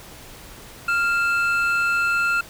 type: tone pair together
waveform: triangle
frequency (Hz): 1393.6 / 2637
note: F6 / E7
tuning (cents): -4 / 0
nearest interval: major seventh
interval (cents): 1104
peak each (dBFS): -17 / -24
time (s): 0.88-2.41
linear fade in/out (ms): 5
effects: pink hiss -42 dBFS RMS until 2.49 s